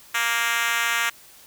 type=tone with high-pass filter; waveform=5% pulse; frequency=233.1 Hz; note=A#3; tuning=in tune; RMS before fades=-23 dBFS; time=0.14-1.1 s; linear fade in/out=10 ms; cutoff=1400 Hz; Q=1.2; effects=white hiss -49 dBFS RMS until 1.46 s